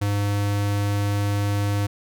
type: tone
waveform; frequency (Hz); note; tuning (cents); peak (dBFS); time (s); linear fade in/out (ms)
square; 101.8; G#2; -34; -21; 0.01-1.87; 10
effects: none